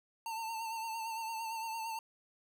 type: tone with vibrato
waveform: square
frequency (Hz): 900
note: A5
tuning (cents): +39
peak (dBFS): -38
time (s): 0.26-1.99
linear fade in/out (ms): 2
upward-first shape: sine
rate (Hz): 8.8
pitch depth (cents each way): 41
effects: none